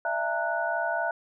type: tone cluster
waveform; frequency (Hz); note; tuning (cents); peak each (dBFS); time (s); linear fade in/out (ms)
sine; 609 / 673 / 826 / 918 / 1474; D#5 / E5 / G#5 / A#5 / F#6; -37 / +36 / -10 / -27 / -7; -35 / -29 / -38 / -33 / -30; 0.05-1.11; 2
effects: none